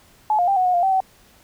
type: tone with pitch steps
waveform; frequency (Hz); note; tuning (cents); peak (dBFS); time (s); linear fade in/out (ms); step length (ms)
sine; 855 / 708 / 789 / 738 / 726 / 699 / 769 / 760; A5 / F5 / G5 / F#5 / F#5 / F5 / G5 / F#5; -50 / +23 / +11 / -5 / -33 / +1 / -33 / +46; -15; 0.3-1.004; 2; 88
effects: pink hiss -53 dBFS RMS until 1.43 s